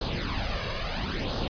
pink noise with flanger, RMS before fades -30 dBFS, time 0.01-1.48 s, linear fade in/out 5 ms, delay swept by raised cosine 0.22 to 1.82 ms, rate 0.74 Hz, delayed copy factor +0.65, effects resampled to 11025 Hz

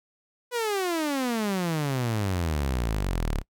sawtooth exponential sweep, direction down, 498.3 to 33.56 Hz, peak -21 dBFS, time 0.51-3.43 s, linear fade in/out 50 ms, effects noise-tail reverb RT60 0.1 s tail -23 dB re dry

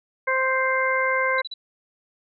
harmonic tone, 523.3 Hz, C5, in tune, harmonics 1 / 2 / 3 / 4, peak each -25 / -25 / -25 / -25 dBFS, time 0.27-1.42 s, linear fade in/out 10 ms
sine tone bursts, 3951 Hz, B7, in tune, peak -30 dBFS, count 3, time 1.38-1.54 s, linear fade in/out 5 ms, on 28 ms, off 38 ms
effects none

